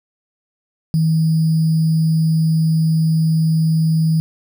sine tone with sample-and-hold, 160.1 Hz, D#3, 50 cents sharp, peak -12 dBFS, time 0.94-4.2 s, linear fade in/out 0 ms, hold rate 4900 Hz, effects none

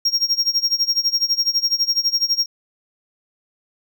triangle tone with tremolo, 5580 Hz, F8, 2 cents flat, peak -12 dBFS, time 0.05-2.46 s, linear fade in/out 5 ms, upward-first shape sine, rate 12 Hz, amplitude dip 90%, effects none

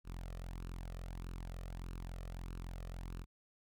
sawtooth tone with flanger, 43.59 Hz, F1, 3 cents flat, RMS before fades -45 dBFS, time 0.04-3.26 s, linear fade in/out 50 ms, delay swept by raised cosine 0.72 to 1.64 ms, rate 1.6 Hz, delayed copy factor +0.55, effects none

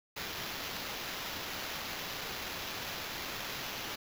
blue noise with sample-and-hold, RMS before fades -40 dBFS, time 0.16-3.96 s, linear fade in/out 10 ms, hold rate 8820 Hz, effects none

